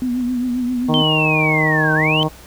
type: tone with vibrato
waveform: sine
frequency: 247.7 Hz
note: B3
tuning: 5 cents sharp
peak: -17 dBFS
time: 0.02-1.02 s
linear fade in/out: 0 ms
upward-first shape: triangle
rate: 7.5 Hz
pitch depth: 62 cents each way
type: harmonic tone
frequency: 155.56 Hz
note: D#3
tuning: in tune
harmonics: 1 / 2 / 3 / 4 / 5 / 6 / 7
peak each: -19 / -22 / -24 / -25 / -26 / -27 / -27 dBFS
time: 0.88-2.29 s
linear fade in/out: 20 ms
type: linear two-way sweep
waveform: sine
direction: down then up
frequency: 3140 to 1500 to 3140 Hz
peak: -16 dBFS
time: 0.94-2.23 s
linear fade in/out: 0 ms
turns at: 1.94 s
effects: added 60 Hz sine -42 dBFS peak until 2.46 s + pink hiss -42 dBFS RMS until 2.46 s